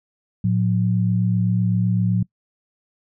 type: tone pair together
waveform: sine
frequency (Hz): 112.12 / 180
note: A2 / F#3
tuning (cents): +33 / -47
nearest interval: minor sixth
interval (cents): 820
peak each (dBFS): -19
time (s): 0.44-2.23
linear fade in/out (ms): 5
effects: noise-tail reverb RT60 0.1 s tail -23 dB re dry